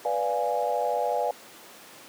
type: chord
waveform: sine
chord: B diminished seventh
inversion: none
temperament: equal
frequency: 493.9 / 587.3 / 698.5 / 830.6 Hz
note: B4 / D5 / F5 / Ab5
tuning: 0 / 0 / 0 / 0 cents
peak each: -29 dBFS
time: 0.05-1.31 s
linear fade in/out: 2 ms
effects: pink hiss -47 dBFS RMS until 2.08 s + high-pass 300 Hz 12 dB/octave